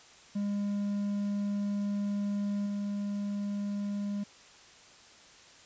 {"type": "tone with level steps", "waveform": "triangle", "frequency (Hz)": 203.1, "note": "G#3", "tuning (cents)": -38, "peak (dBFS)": [-27, -29], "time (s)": [0.35, 4.24], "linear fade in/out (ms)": 10, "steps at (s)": 2.66, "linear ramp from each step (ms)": 5, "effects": ["white hiss -55 dBFS RMS until 5.65 s", "resampled to 16000 Hz"]}